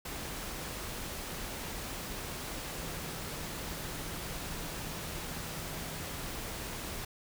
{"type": "tone in noise", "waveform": "sine", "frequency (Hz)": 161.1, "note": "E3", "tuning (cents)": -39, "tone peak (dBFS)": -48, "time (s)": [2.81, 6.27], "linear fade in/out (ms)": 5, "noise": "pink", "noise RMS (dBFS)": -40, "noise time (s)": [0.05, 7.05], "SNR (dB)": -11, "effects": []}